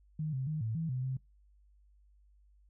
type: tone with pitch steps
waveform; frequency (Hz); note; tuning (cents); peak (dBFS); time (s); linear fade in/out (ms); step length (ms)
sine; 154.5 / 131.5 / 154.5 / 111.3 / 162.8 / 127.7 / 131; D#3 / C3 / D#3 / A2 / E3 / C3 / C3; -12 / +9 / -12 / +20 / -21 / -42 / +2; -32; 0.19-1.17; 5; 140
effects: noise-tail reverb RT60 0.2 s tail -24 dB re dry + added 50 Hz sine -61 dBFS peak until 2.69 s